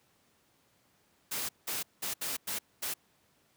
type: noise bursts at uneven times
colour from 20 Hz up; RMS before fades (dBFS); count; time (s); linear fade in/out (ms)
white; -35; 6; 1.31-1.49 / 1.67-1.83 / 2.02-2.14 / 2.21-2.37 / 2.47-2.59 / 2.82-2.94; 10
effects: pink hiss -69 dBFS RMS until 3.56 s + high-pass 100 Hz 12 dB/octave